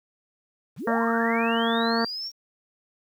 sine linear sweep, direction up, 81.2 to 5640 Hz, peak -30 dBFS, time 0.76-2.32 s, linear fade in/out 50 ms
harmonic tone, 229.8 Hz, A#3, 25 cents flat, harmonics 1 / 2 / 3 / 4 / 5 / 6 / 7 / 8, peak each -25 / -28 / -30 / -31 / -32 / -33 / -33 / -34 dBFS, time 0.87-2.05 s, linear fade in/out 5 ms
effects 9-bit

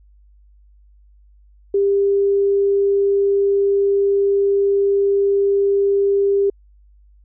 sine tone, 398.3 Hz, G4, 28 cents sharp, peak -13 dBFS, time 1.74-6.5 s, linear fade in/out 5 ms, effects added 50 Hz sine -47 dBFS peak until 7.24 s

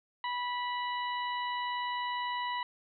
harmonic tone, 981 Hz, B5, 12 cents flat, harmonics 1 / 2 / 3 / 4, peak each -33 / -39 / -43 / -45 dBFS, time 0.24-2.63 s, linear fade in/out 2 ms, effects none

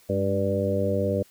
harmonic tone with a mistuned harmonic, 98.1 Hz, G2, 2 cents sharp, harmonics 1 / 2 / 3 / 4 / 5 / 6, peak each -28 / -29 / -33 / -32 / -27 / -28 dBFS, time 0.09-1.23 s, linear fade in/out 10 ms, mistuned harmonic 2, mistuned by +49 cents, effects white hiss -57 dBFS RMS until 1.3 s

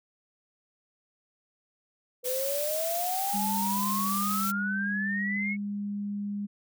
sine exponential sweep, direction up, 493.9 to 2217 Hz, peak -29 dBFS, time 2.23-5.57 s, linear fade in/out 50 ms
blue noise, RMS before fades -33 dBFS, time 2.24-4.52 s, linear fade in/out 20 ms
sine tone with pitch glide, 200 to 203.7 Hz, G3 to G#3, +35 to -33 cents, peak -30 dBFS, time 3.33-6.47 s, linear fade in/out 20 ms, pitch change +32 cents, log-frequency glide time 5.2-5.6 s
effects none

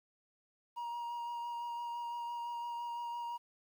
triangle tone with vibrato, 947 Hz, A#5, 27 cents sharp, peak -36 dBFS, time 0.76-3.38 s, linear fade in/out 20 ms, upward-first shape sine, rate 5.9 Hz, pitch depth 12 cents each way, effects 11-bit

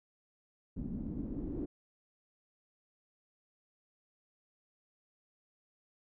pink noise with low-pass filter sweep, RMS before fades -39 dBFS, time 0.76-1.66 s, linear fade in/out 10 ms, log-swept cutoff 220 to 330 Hz, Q 3.6, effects none

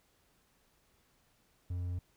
triangle tone, 89 Hz, F2, 33 cents sharp, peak -32 dBFS, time 1.7-1.99 s, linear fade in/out 5 ms, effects pink hiss -71 dBFS RMS until 2.16 s

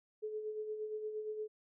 sine tone with tremolo, 429.2 Hz, A4, 43 cents flat, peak -36 dBFS, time 0.22-1.48 s, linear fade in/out 20 ms, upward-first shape sine, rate 8.6 Hz, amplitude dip 50%, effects none

